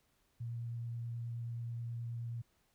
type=tone with vibrato; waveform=sine; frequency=117.5 Hz; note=A#2; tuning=14 cents sharp; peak=-38 dBFS; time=0.4-2.42 s; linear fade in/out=10 ms; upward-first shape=triangle; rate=9.4 Hz; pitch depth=11 cents each way; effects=pink hiss -75 dBFS RMS until 2.74 s